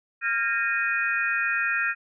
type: tone cluster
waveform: sine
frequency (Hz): 1390 / 1617 / 1845 / 2476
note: F6 / G#6 / A#6 / D#7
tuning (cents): -9 / -47 / -18 / -9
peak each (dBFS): -28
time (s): 0.21-1.95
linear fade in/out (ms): 50
effects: none